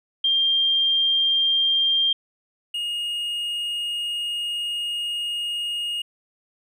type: tone pair in turn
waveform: sine / triangle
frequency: 3191 / 2859 Hz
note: G7 / F7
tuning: +30 / +40 cents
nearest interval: major second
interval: 190 cents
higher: first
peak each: -17 / -23 dBFS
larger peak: first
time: 0.24-2.13 / 2.74-6.02 s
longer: second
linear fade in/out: 5 ms
effects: none